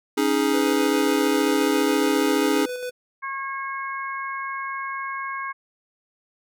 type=chord; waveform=square; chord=C# suspended second; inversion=none; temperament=just; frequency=277.2 / 311.8 / 415.8 Hz; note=C#4 / D#4 / G#4; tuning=0 / +4 / +2 cents; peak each=-24 dBFS; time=0.17-2.66 s; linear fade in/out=10 ms
type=tone with tremolo; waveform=square; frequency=497.7 Hz; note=B4; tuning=13 cents sharp; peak=-28 dBFS; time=0.53-2.91 s; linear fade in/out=20 ms; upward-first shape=square; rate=7.4 Hz; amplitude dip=35%
type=harmonic tone; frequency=544 Hz; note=C#5; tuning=33 cents flat; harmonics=2 / 3 / 4; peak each=-29 / -33 / -35 dBFS; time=3.22-5.53 s; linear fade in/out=20 ms
effects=none